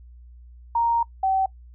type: tone pair in turn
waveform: sine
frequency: 932.3 / 766.6 Hz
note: A#5 / G5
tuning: 0 / -39 cents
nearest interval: minor third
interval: 339 cents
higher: first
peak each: -18 dBFS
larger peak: neither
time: 0.75-1.03 / 1.23-1.46 s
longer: first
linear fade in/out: 5 ms
effects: noise-tail reverb RT60 0.1 s tail -22 dB re dry + added 60 Hz sine -43 dBFS peak until 1.74 s